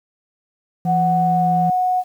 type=tone; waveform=triangle; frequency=170 Hz; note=F3; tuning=46 cents flat; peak=-17 dBFS; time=0.85-1.7 s; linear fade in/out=2 ms
type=tone with pitch glide; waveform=sine; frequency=740 to 733.6 Hz; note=F#5 to F#5; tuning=0 to -15 cents; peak=-15 dBFS; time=0.85-2.04 s; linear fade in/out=50 ms; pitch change=-15 cents; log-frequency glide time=1.24-1.42 s
effects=8-bit